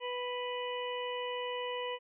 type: harmonic tone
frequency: 493.9 Hz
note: B4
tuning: in tune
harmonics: 1 / 2 / 4 / 5 / 6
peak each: -37 / -40 / -45 / -48 / -43 dBFS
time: 0-1.99 s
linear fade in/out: 50 ms
effects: none